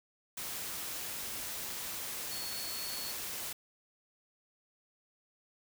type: tone in noise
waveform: sine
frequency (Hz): 4398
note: C#8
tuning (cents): -14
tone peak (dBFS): -42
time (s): 2.31-3.12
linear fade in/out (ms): 5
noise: white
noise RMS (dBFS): -40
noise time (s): 0.37-3.53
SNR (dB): -5
effects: none